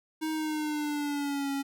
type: tone with pitch glide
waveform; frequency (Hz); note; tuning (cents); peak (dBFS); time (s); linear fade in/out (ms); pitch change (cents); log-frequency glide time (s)
square; 314.5 to 277; D#4 to C#4; +19 to -1; -30; 0.21-1.63; 20; -220; 0.32-1.51
effects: none